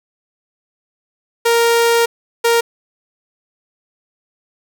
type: tone bursts at uneven times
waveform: sawtooth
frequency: 466.2 Hz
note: A#4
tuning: in tune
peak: -7 dBFS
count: 2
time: 1.45-2.06 / 2.44-2.61 s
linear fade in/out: 10 ms
effects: none